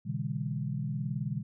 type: tone cluster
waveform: sine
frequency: 121.6 / 141.2 / 160.1 / 201.5 Hz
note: B2 / C#3 / D#3 / G3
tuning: -26 / +32 / +50 / +48 cents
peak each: -36 / -35 / -37 / -38 dBFS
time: 0.05-1.43 s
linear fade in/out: 20 ms
effects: none